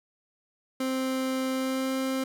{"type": "tone with pitch glide", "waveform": "30% pulse", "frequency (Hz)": [261.6, 263.9], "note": ["C4", "C4"], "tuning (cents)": [0, 15], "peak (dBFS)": -24, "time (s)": [0.8, 2.24], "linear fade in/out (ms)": 5, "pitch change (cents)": 15, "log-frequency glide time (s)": [1.51, 1.93], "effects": []}